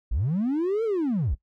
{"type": "linear two-way sweep", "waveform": "triangle", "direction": "up then down", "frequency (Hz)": [41.2, 464.9, 41.2], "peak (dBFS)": -19, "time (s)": [0.11, 1.35], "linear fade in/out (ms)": 10, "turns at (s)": 0.84, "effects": ["noise-tail reverb RT60 0.1 s tail -21 dB re dry", "tanh soft clip ceiling -18 dBFS"]}